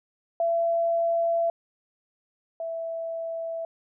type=tone pair in turn; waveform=sine; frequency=673 / 660.3 Hz; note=E5 / E5; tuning=+36 / +3 cents; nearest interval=unison; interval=33 cents; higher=first; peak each=-21 / -29 dBFS; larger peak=first; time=0.4-1.5 / 2.6-3.65 s; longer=first; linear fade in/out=2 ms; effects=none